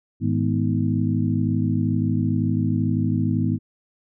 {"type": "harmonic tone with a mistuned harmonic", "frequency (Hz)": 52.7, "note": "G#1", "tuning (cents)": 26, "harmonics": [2, 3, 4, 5, 6], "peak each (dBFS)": [-23, -25, -27, -24, -29], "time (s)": [0.2, 3.59], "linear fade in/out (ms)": 50, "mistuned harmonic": 5, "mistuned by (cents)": -100, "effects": []}